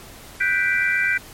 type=chord; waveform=sine; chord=G major seventh; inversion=third; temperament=equal; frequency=1480 / 1568 / 1975.5 / 2349 Hz; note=F#6 / G6 / B6 / D7; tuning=0 / 0 / 0 / 0 cents; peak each=-25 / -22 / -22 / -23 dBFS; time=0.4-1.18 s; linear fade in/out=10 ms; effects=pink hiss -42 dBFS RMS until 1.33 s + MP3 64 kbps